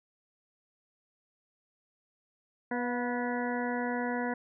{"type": "harmonic tone with a mistuned harmonic", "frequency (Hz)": 244.6, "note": "B3", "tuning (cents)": -16, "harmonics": [1, 2, 3, 4, 6, 7, 8], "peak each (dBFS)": [-33, -36, -38, -39, -41, -41, -42], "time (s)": [2.71, 4.34], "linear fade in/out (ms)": 5, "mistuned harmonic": 3, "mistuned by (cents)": -31, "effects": []}